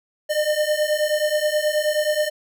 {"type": "beating tone pair", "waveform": "square", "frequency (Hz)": [600, 609.4], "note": ["D5", "D#5"], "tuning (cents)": [37, -36], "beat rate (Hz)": 9.4, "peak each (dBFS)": [-23, -22], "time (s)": [0.29, 2.3], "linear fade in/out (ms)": 20, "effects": []}